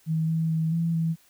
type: tone with pitch steps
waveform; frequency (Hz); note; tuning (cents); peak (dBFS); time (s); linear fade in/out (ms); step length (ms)
sine; 159.9 / 162 / 160.6 / 166.6 / 163.5; D#3 / E3 / E3 / E3 / E3; +48 / -30 / -45 / +19 / -14; -22; 0.06-1.16; 50; 220
effects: white hiss -60 dBFS RMS until 1.29 s